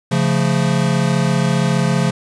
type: chord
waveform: square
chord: Db augmented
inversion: none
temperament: equal with one note detuned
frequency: 138.59 / 173.61 / 220 Hz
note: Db3 / F3 / A3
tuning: 0 / -10 / 0 cents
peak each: -18 / -18 / -22 dBFS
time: 0.11-2.11 s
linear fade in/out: 10 ms
effects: resampled to 22050 Hz + 7-bit